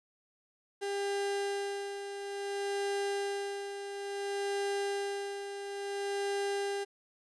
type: tone with tremolo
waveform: 35% pulse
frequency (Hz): 400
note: G4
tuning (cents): +35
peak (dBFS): -29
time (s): 0.81-6.85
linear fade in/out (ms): 20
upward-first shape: sine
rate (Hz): 0.58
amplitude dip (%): 60
effects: resampled to 24000 Hz + 11-bit